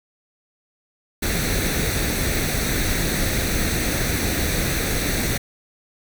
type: noise with comb filter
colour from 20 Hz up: pink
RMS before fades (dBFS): -22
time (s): 1.22-5.38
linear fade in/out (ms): 10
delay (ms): 0.49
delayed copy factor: +0.6
effects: none